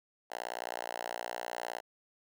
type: tone with high-pass filter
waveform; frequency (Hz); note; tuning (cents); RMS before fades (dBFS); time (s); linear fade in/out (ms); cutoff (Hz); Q
5% pulse; 59.3; A#1; +30; -40; 0.3-1.81; 20; 760; 2
effects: none